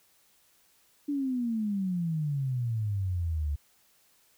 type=exponential sweep; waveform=sine; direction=down; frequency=293.7 to 70.7 Hz; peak=-27 dBFS; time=1.08-3.56 s; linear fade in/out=10 ms; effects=white hiss -65 dBFS RMS until 4.37 s